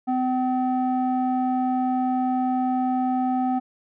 square tone with low-pass filter, 255 Hz, C4, 44 cents flat, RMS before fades -23 dBFS, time 0.07-3.6 s, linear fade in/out 20 ms, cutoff 820 Hz, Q 2.8, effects none

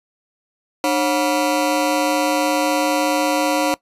25% pulse ring-modulated tone, 422.9 Hz, G#4, 31 cents sharp, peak -9 dBFS, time 0.84-3.74 s, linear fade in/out 0 ms, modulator 122 Hz, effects noise-tail reverb RT60 0.1 s tail -21 dB re dry + resampled to 32000 Hz

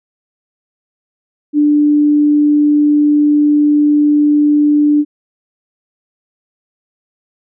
sine tone, 295.5 Hz, D4, 11 cents sharp, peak -7 dBFS, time 1.53-5.05 s, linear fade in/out 50 ms, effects none

